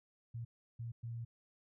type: tone bursts at uneven times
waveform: sine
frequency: 116.54 Hz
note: A#2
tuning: in tune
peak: -40 dBFS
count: 3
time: 0.34-0.45 / 0.79-0.92 / 1.03-1.25 s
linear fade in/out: 10 ms
effects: none